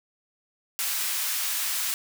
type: high-pass noise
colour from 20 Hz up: white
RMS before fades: -28 dBFS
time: 0.79-1.94 s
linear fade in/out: 0 ms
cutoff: 1200 Hz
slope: 12 dB/octave
effects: none